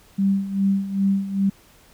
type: tone with tremolo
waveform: sine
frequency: 196 Hz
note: G3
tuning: in tune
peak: -15 dBFS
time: 0.18-1.5 s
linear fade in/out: 10 ms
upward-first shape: sine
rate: 2.5 Hz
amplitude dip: 75%
effects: pink hiss -53 dBFS RMS until 1.93 s